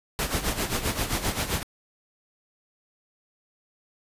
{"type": "noise with tremolo", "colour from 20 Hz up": "pink", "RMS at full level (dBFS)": -25, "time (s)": [0.19, 1.63], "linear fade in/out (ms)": 0, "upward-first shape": "sine", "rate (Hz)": 7.6, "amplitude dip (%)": 70, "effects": ["resampled to 32000 Hz"]}